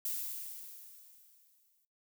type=noise with exponential decay; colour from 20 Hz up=violet; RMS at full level=-35 dBFS; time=0.05-1.85 s; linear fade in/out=1 ms; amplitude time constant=390 ms; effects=noise-tail reverb RT60 0.2 s tail -19 dB re dry